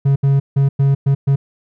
triangle tone bursts at uneven times, 138.2 Hz, C#3, 5 cents flat, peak -8 dBFS, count 6, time 0.05-0.16 / 0.23-0.4 / 0.56-0.69 / 0.79-0.95 / 1.06-1.15 / 1.27-1.36 s, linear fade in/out 10 ms, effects none

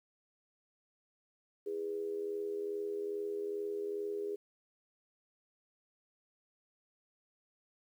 sine tone with amplitude modulation, 410 Hz, G#4, 22 cents flat, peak -32 dBFS, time 1.66-4.36 s, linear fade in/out 10 ms, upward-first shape sine, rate 82.4 Hz, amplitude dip 65%, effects 11-bit

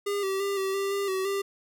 square tone with pitch steps, 405 / 385.9 / 398.2 / 385.2 / 394.2 / 398.8 / 379.1 / 396 Hz, G#4 / G4 / G4 / G4 / G4 / G4 / F#4 / G4, -43 / -27 / +27 / -30 / +10 / +30 / +42 / +18 cents, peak -27 dBFS, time 0.06-1.42 s, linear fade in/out 10 ms, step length 170 ms, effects none

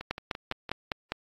two click trains, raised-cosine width 0.3 ms, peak -13 / -21 dBFS, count 6 / 5, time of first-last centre 0.11-1.12 / 0.01-0.693 s, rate 4.95 / 5.86 Hz, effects AAC 32 kbps

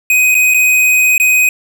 square tone with dropouts, 2506 Hz, D#7, 12 cents sharp, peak -8 dBFS, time 0.1-1.49 s, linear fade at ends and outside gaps 2 ms, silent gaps 0.345-0.35 / 0.539-0.544 / 1.18-1.199 s, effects none

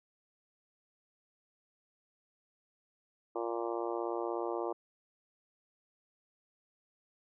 harmonic tone, 116.54 Hz, A#2, in tune, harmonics 3 / 4 / 5 / 6 / 7 / 8 / 9 / 10, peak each -37 / -39 / -41 / -43 / -44 / -45 / -46 / -47 dBFS, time 3.35-4.73 s, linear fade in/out 10 ms, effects none

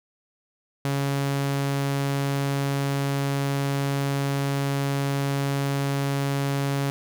sawtooth tone, 139.3 Hz, C#3, 9 cents sharp, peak -19 dBFS, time 0.85-6.9 s, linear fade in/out 0 ms, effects none

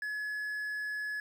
triangle tone with quantisation, 1699 Hz, G#6, 39 cents sharp, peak -32 dBFS, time 0.02-1.2 s, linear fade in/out 2 ms, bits 10, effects none

